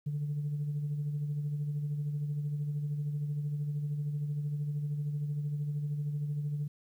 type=tone with tremolo; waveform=sine; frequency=146.83 Hz; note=D3; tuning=in tune; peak=-28 dBFS; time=0.06-6.68 s; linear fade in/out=10 ms; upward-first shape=sine; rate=13 Hz; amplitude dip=45%; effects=tanh soft clip ceiling -27 dBFS + 11-bit